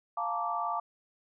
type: chord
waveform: sine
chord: Bb major seventh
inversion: second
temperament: just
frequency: 699.2 / 874.1 / 932.3 / 1165.4 Hz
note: F5 / A5 / Bb5 / D6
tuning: +2 / -12 / 0 / -14 cents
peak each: -35 / -36 / -38 / -33 dBFS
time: 0.17-0.8 s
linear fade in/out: 5 ms
effects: none